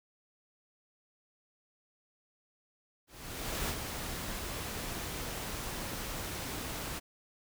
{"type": "noise with ADSR envelope", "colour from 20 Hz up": "pink", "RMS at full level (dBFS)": -34, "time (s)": [3.07, 7], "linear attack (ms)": 620, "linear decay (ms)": 51, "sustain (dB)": -5, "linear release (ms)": 21, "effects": []}